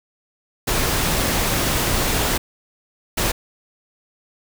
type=noise bursts at uneven times; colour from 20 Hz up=pink; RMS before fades=-20 dBFS; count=2; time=0.67-2.38 / 3.17-3.32 s; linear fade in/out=10 ms; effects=none